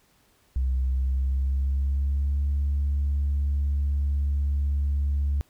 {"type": "tone with pitch glide", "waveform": "sine", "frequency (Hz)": [64.7, 70.96], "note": ["C2", "C#2"], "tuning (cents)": [-19, 41], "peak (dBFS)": -20, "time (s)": [0.56, 5.41], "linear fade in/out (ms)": 0, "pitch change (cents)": 160, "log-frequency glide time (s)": [0.83, 2.43], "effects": ["tanh soft clip ceiling -19 dBFS", "pink hiss -63 dBFS RMS until 5.49 s"]}